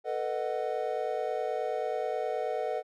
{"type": "chord", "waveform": "triangle", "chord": "B dominant seventh", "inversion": "third", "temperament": "just", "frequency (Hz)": [444.5, 493.9, 617.4, 740.8], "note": ["A4", "B4", "D#5", "F#5"], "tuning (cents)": [18, 0, -14, 2], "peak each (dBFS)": -33, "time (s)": [0.04, 2.83], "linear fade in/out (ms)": 50, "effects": []}